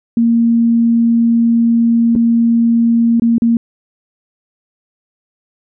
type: tone with dropouts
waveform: sine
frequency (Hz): 232.1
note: A#3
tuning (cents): -7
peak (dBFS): -8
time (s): 0.17-3.57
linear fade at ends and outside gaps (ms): 2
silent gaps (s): 2.153-2.16 / 3.198-3.22 / 3.382-3.42
effects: none